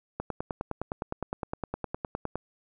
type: click train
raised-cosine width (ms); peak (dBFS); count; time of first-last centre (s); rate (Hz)
1; -17; 22; 0.2-2.356; 9.74
effects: none